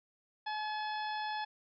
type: harmonic tone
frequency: 854 Hz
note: G#5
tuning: 48 cents sharp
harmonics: 1 / 2 / 3 / 4 / 5 / 6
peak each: -36 / -42 / -50 / -47 / -51 / -51 dBFS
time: 0.46-1.45 s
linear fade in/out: 10 ms
effects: none